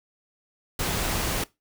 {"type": "noise", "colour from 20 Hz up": "pink", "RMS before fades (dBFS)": -27, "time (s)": [0.79, 1.44], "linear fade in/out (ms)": 5, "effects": ["noise-tail reverb RT60 0.2 s tail -20 dB re dry"]}